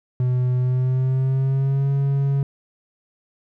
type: tone with pitch glide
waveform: triangle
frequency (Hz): 125.7 to 138.67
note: B2 to C#3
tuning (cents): +31 to +1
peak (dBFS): -15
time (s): 0.2-2.43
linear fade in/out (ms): 2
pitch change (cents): +170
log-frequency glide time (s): 0.58-1.91
effects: none